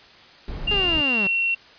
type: noise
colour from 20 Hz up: brown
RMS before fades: -30 dBFS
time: 0.48-1.01 s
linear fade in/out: 2 ms
type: tone with pitch glide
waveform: sine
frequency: 2794 to 2727 Hz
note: F7 to F7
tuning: 0 to -42 cents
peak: -19 dBFS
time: 0.67-1.55 s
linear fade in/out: 10 ms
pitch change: -42 cents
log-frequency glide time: 1.01-1.26 s
type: linear sweep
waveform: sawtooth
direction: down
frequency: 421.5 to 185 Hz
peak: -22 dBFS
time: 0.71-1.27 s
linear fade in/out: 2 ms
effects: white hiss -48 dBFS RMS until 1.78 s + resampled to 11025 Hz

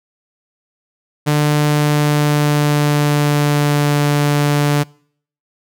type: tone with pitch glide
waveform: sawtooth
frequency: 148.7 to 145.89 Hz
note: D3 to D3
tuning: +22 to -11 cents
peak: -8 dBFS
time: 1.26-4.84 s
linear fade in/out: 20 ms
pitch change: -33 cents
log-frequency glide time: 1.65-3.99 s
effects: noise-tail reverb RT60 0.6 s tail -26 dB re dry

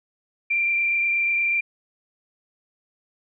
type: tone with frequency modulation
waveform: sine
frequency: 2371 Hz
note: D7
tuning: 16 cents sharp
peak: -19 dBFS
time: 0.5-1.61 s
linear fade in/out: 10 ms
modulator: 28.3 Hz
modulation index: 1.1
effects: none

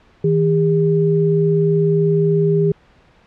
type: tone pair together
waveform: sine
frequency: 160.09 / 403.4 Hz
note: D#3 / G4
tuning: +50 / +50 cents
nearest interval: octave + major third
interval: 1600 cents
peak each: -15 dBFS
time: 0.24-2.72 s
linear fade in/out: 5 ms
effects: pink hiss -52 dBFS RMS until 3.26 s + low-pass 3000 Hz 12 dB/octave

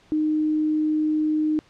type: tone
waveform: sine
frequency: 307.9 Hz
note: D#4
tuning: 18 cents flat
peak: -19 dBFS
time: 0.12-1.59 s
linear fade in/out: 0 ms
effects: pink hiss -56 dBFS RMS until 1.69 s + low-pass 5000 Hz 12 dB/octave

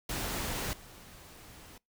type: noise with level steps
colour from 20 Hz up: pink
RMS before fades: -35 / -52 dBFS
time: 0.09-1.78 s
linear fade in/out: 5 ms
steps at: 0.73 s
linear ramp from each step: 2 ms
effects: noise-tail reverb RT60 0.2 s tail -25 dB re dry

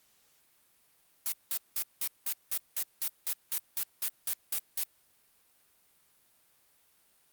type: noise bursts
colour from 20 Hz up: blue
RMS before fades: -31 dBFS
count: 15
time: 1.26-4.835 s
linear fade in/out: 0 ms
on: 61 ms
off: 190 ms
effects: white hiss -67 dBFS RMS until 7.32 s + Opus 48 kbps

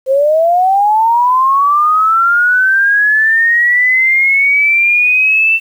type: linear sweep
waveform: sine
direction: up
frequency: 517 to 2680 Hz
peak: -7 dBFS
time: 0.06-5.6 s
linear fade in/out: 50 ms
effects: 7-bit

